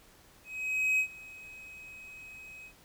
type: tone with ADSR envelope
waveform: triangle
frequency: 2537 Hz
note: D#7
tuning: 33 cents sharp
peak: -22 dBFS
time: 0.44-2.73 s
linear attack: 550 ms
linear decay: 83 ms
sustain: -22 dB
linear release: 73 ms
effects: pink hiss -59 dBFS RMS until 2.84 s